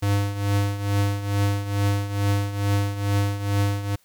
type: tone with tremolo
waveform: square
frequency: 100.8 Hz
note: G2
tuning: 49 cents sharp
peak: -18 dBFS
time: 0.02-3.96 s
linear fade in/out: 10 ms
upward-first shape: triangle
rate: 2.3 Hz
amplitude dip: 75%
effects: white hiss -61 dBFS RMS until 4.04 s